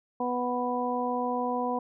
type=harmonic tone; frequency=246.9 Hz; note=B3; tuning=in tune; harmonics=1 / 2 / 3 / 4; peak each=-32 / -32 / -32 / -32 dBFS; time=0.2-1.79 s; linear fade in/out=5 ms; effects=none